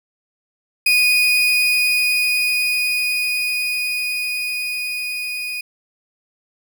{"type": "tone with level ramp", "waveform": "35% pulse", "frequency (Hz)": 2477, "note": "D#7", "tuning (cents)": -8, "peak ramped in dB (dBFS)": [-10, -22], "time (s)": [0.86, 5.61], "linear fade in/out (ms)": 5, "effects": []}